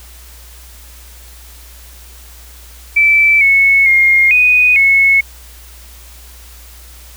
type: tone with pitch steps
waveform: sine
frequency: 2322 / 2201 / 2132 / 2486 / 2193 Hz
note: D7 / C#7 / C7 / D#7 / C#7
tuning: -20 / -13 / +32 / -2 / -19 cents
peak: -6 dBFS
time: 2.96-5.21 s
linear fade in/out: 10 ms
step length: 450 ms
effects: added 60 Hz sine -36 dBFS peak until 7.16 s + white hiss -40 dBFS RMS until 7.16 s